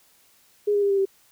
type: tone with pitch steps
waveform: sine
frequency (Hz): 413.7 / 407.3 / 401 / 394.8 / 388.7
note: G#4 / G#4 / G4 / G4 / G4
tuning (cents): -7 / -34 / +39 / +12 / -15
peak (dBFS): -18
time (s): 0.67-1.055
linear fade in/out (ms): 10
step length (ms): 77
effects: white hiss -59 dBFS RMS until 1.31 s